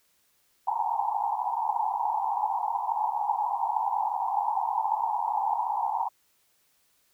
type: band-pass noise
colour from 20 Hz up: white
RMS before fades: -28 dBFS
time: 0.67-6.09 s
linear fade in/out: 5 ms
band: 780 to 950 Hz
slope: 96 dB/octave
effects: white hiss -68 dBFS RMS until 7.13 s